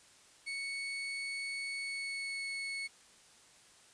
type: tone with pitch glide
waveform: 35% pulse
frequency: 2217 to 2203 Hz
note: C#7 to C#7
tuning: 0 to -11 cents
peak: -35 dBFS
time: 0.46-2.88 s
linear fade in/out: 20 ms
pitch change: -11 cents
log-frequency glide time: 1.79-2.47 s
effects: white hiss -61 dBFS RMS until 3.93 s + resampled to 22050 Hz